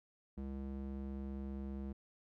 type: tone with band-pass filter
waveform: square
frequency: 67.5 Hz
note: C#2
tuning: 45 cents flat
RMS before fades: -43 dBFS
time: 0.37-1.93 s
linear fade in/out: 10 ms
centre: 200 Hz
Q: 1.1
effects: none